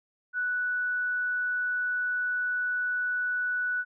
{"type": "tone", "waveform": "sine", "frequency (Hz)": 1480, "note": "F#6", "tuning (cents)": 0, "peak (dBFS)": -26, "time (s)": [0.33, 3.85], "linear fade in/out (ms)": 50, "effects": []}